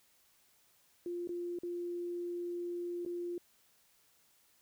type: tone with dropouts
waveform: sine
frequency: 349.2 Hz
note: F4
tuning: in tune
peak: -36 dBFS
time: 1.06-3.38 s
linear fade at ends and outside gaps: 2 ms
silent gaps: 1.274-1.291 / 1.588-1.633 / 3.051-3.061 s
effects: white hiss -69 dBFS RMS until 4.61 s